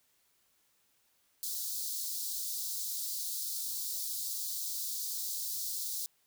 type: high-pass noise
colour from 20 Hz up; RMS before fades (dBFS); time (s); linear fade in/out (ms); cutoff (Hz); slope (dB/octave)
white; -37; 1.43-6.06; 0; 3900; 48
effects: white hiss -72 dBFS RMS until 6.26 s